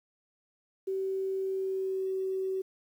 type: tone with pitch glide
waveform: sine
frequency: 383.9 to 380.1 Hz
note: G4 to F#4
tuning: -36 to +47 cents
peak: -29 dBFS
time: 0.87-2.62 s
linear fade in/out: 10 ms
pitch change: -17 cents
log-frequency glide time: 1.36-2.1 s
effects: 10-bit